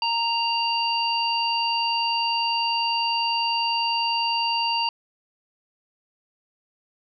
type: harmonic tone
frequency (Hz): 930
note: A#5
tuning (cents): -4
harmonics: 1 / 3 / 5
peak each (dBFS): -24 / -26 / -27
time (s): 0.02-4.89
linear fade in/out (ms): 2
effects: none